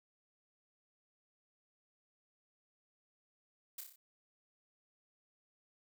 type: noise with echo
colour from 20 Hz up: blue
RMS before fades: -44 dBFS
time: 3.78-3.81 s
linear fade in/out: 5 ms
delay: 30 ms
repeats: 5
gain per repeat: -4 dB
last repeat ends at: 3.96 s
effects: none